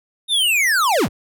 square linear sweep, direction down, 3729 to 32.7 Hz, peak -15 dBFS, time 0.28-1.09 s, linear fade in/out 50 ms, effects none

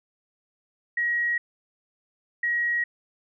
sine tone pair in turn, 1900 / 1900 Hz, A#6 / A#6, +33 / +33 cents, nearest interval unison, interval 0 cents, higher neither, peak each -22 dBFS, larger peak neither, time 0.97-1.38 / 2.43-2.84 s, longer neither, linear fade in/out 5 ms, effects none

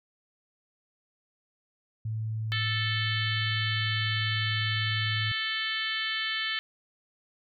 sine tone with pitch glide, 110 to 109.11 Hz, A2 to A2, 0 to -14 cents, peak -29 dBFS, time 2.05-5.32 s, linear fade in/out 5 ms, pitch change -14 cents, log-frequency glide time 3.04-4.37 s
harmonic tone, 440 Hz, A4, in tune, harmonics 3 / 4 / 5 / 6 / 7 / 8 / 9 / 10, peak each -40 / -33 / -36 / -43 / -33 / -38 / -41 / -42 dBFS, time 2.52-6.59 s, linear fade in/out 0 ms
effects none

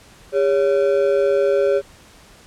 triangle ring-modulated tone, 481.9 Hz, B4, 43 cents flat, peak -9 dBFS, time 0.32-1.82 s, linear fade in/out 50 ms, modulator 77.2 Hz, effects pink hiss -47 dBFS RMS until 2.46 s + low-pass 10000 Hz 12 dB/octave

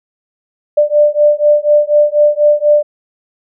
sine beating tone pair, 591 / 595.1 Hz, D5 / D5, +11 / +23 cents, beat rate 4.1 Hz, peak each -10 dBFS, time 0.77-2.83 s, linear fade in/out 10 ms, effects none

